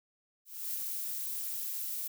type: noise with ADSR envelope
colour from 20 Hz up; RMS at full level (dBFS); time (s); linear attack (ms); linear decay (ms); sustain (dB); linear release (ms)
violet; -35; 0.45-2.08; 290; 4; -2; 10
effects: none